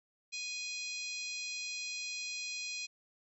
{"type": "harmonic tone", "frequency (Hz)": 829, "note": "G#5", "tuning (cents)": -3, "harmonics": [3, 4, 5, 6, 7, 8, 9], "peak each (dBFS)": [-41, -51, -43, -50, -47, -53, -50], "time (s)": [0.32, 2.87], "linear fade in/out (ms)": 20, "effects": []}